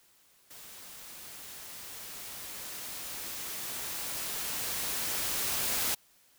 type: noise with level ramp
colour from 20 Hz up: white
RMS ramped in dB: -49 to -30 dBFS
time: 0.5-5.95 s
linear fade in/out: 10 ms
effects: white hiss -64 dBFS RMS until 6.38 s